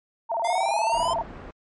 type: tone with vibrato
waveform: sine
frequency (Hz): 784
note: G5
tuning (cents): 0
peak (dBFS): -23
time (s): 0.29-1.23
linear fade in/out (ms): 20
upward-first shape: square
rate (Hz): 19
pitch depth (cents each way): 270
type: exponential sweep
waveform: square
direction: up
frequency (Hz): 686 to 1044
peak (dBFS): -25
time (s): 0.44-1.14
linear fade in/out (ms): 10
type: low-pass noise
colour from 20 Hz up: pink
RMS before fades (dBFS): -40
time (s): 0.93-1.51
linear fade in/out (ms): 2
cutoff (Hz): 1400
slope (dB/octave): 12
effects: MP3 48 kbps